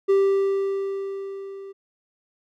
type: tone with level ramp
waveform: triangle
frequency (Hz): 392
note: G4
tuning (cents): 0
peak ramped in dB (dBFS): -12 to -34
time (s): 0.08-1.73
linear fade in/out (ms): 20
effects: none